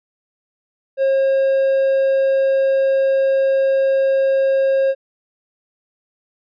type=tone; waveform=triangle; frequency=539 Hz; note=C#5; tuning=49 cents flat; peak=-11 dBFS; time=0.97-4.95 s; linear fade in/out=50 ms; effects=resampled to 11025 Hz